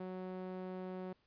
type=tone with band-pass filter; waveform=sawtooth; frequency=185 Hz; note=F#3; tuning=in tune; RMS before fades=-44 dBFS; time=0-1.13 s; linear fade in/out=5 ms; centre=420 Hz; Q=0.79; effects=pink hiss -75 dBFS RMS until 1.26 s + resampled to 11025 Hz